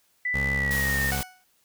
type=tone with pitch glide; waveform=sine; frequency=1987 to 1832.6 Hz; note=B6 to A#6; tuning=+10 to -30 cents; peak=-24 dBFS; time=0.25-1.11 s; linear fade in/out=5 ms; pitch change=-140 cents; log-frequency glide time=0.53-0.99 s
type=tone; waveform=20% pulse; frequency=68.2 Hz; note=C#2; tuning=28 cents flat; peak=-23 dBFS; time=0.34-1.22 s; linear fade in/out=5 ms
type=noise; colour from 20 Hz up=white; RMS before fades=-33 dBFS; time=0.71-1.23 s; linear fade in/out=0 ms
type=tone with exponential decay; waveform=20% pulse; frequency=740 Hz; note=F#5; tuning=in tune; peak=-21 dBFS; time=1.12-1.44 s; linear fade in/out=1 ms; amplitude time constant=69 ms
effects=white hiss -66 dBFS RMS until 1.64 s